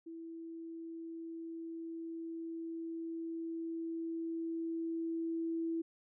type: tone with level ramp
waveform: sine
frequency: 329.6 Hz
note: E4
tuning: in tune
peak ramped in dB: -44 to -33 dBFS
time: 0.06-5.82 s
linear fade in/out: 10 ms
effects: none